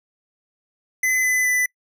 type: tone with pitch steps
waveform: square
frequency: 2027 / 2011 / 1994.5 Hz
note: B6 / B6 / B6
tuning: +45 / +31 / +17 cents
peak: -18 dBFS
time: 1.03-1.66 s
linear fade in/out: 5 ms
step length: 210 ms
effects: noise-tail reverb RT60 0.1 s tail -26 dB re dry